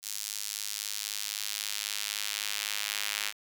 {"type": "tone with high-pass filter sweep", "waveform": "square", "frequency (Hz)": 51.91, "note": "G#1", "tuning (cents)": 0, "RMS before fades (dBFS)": -35, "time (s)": [0.02, 3.33], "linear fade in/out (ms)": 50, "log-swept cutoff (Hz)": [5700, 2400], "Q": 0.98, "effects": []}